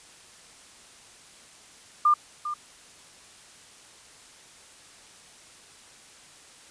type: tone with echo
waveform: sine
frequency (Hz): 1200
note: D6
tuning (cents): +37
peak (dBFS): -16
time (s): 2.05-2.14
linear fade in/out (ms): 5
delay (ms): 400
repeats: 1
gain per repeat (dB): -12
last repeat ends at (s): 2.54
effects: white hiss -51 dBFS RMS until 6.7 s + resampled to 22050 Hz